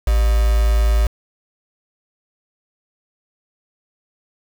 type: tone with quantisation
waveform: sine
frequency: 55 Hz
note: A1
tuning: in tune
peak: -12 dBFS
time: 0.07-1.07 s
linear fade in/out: 5 ms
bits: 4
effects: none